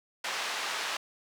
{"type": "band-pass noise", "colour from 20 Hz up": "pink", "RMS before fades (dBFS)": -34, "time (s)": [0.24, 0.97], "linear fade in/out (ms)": 5, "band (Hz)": [930, 5300], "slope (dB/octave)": 12, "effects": []}